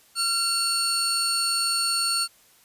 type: tone pair together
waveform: 30% pulse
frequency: 1372 / 4422 Hz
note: F6 / C#8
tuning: -31 / -5 cents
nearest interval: octave + minor sixth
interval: 2026 cents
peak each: -26 / -20 dBFS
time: 0.15-2.28 s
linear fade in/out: 50 ms
effects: white hiss -57 dBFS RMS until 2.64 s + resampled to 32000 Hz